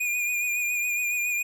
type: tone with vibrato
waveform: square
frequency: 2437 Hz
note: D#7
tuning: 37 cents flat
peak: -25 dBFS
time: 0-1.43 s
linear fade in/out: 10 ms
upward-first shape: sine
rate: 7.2 Hz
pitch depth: 34 cents each way
effects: none